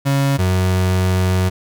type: tone pair in turn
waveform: 35% pulse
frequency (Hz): 138.59 / 92.5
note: C#3 / F#2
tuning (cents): 0 / 0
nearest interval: perfect fifth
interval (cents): 700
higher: first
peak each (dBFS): -12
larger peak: neither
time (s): 0.05-0.38 / 0.38-1.5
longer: second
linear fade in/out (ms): 20
effects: none